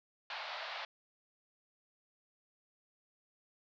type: band-pass noise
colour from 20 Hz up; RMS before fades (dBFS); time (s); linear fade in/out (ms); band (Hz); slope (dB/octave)
pink; -43; 0.3-0.85; 2; 620 to 4600; 48
effects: none